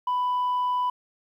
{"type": "tone", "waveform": "sine", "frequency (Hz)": 993, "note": "B5", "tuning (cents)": 9, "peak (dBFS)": -20, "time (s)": [0.07, 0.9], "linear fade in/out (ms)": 5, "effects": ["tanh soft clip ceiling -21 dBFS", "10-bit"]}